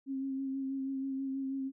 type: tone with vibrato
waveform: sine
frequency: 269 Hz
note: C4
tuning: 48 cents sharp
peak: -33 dBFS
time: 0.06-1.72 s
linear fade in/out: 50 ms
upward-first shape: sine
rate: 6.2 Hz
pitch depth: 21 cents each way
effects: none